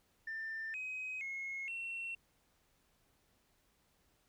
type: tone with pitch steps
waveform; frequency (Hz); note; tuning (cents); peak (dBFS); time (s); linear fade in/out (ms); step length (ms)
sine; 1788 / 2526 / 2167 / 2715; A6 / D#7 / C#7 / F7; +27 / +26 / -40 / -50; -38; 0.27-2.15; 5; 470
effects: tanh soft clip ceiling -36 dBFS + pink hiss -74 dBFS RMS until 4.28 s